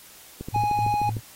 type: click train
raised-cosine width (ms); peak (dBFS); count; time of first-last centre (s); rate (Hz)
3; -20; 11; 0.41-1.168; 13.2
type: tone with tremolo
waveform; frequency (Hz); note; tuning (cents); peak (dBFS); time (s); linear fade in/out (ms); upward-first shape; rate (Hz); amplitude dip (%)
sine; 110; A2; 0; -25; 0.52-1.21; 20; sine; 3.8; 95
type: tone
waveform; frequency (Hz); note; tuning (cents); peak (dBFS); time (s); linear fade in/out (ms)
triangle; 830.6; G#5; 0; -19; 0.54-1.1; 10
effects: white hiss -48 dBFS RMS until 1.35 s + AAC 48 kbps